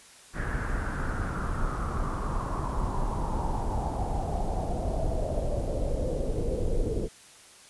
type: noise with low-pass filter sweep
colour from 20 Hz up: brown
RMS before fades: -29 dBFS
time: 0.33-7.09 s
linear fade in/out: 50 ms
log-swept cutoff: 1700 to 440 Hz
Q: 5.3
effects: white hiss -52 dBFS RMS until 7.69 s + resampled to 24000 Hz